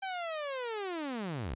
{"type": "linear sweep", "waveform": "sawtooth", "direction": "down", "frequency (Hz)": [784, 49], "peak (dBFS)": -31, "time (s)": [0.02, 1.55], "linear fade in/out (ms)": 10, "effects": ["resampled to 8000 Hz"]}